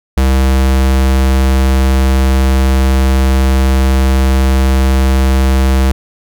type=tone; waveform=square; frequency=66 Hz; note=C2; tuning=16 cents sharp; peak=-8 dBFS; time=0.17-5.92 s; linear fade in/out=5 ms; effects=none